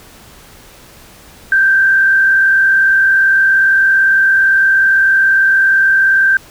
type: tone with frequency modulation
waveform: sine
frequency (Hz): 1569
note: G6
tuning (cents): +1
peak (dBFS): -7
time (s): 1.52-6.37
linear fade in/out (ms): 2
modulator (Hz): 42.4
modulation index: 0.66
effects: pink hiss -40 dBFS RMS until 6.5 s